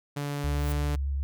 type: tone with pitch glide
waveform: sawtooth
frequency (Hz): 143.9 to 146.08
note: D3 to D3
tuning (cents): -35 to -9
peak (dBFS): -26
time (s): 0.16-0.96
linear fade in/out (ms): 10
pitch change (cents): +26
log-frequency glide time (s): 0.44-0.73
type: noise with exponential growth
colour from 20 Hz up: violet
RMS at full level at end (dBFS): -38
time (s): 0.44-0.72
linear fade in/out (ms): 0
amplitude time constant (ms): 60
type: tone with vibrato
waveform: sine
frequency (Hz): 69.3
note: C#2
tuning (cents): 0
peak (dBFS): -26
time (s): 0.44-1.23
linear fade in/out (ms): 0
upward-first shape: triangle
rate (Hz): 8.1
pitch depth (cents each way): 24
effects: none